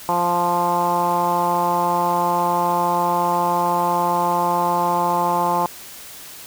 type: tone with low-pass filter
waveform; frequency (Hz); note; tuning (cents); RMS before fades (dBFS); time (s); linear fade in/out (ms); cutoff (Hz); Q
10% pulse; 174.61; F3; 0; -19; 0.09-5.66; 0; 960; 6.5
effects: white hiss -38 dBFS RMS until 6.46 s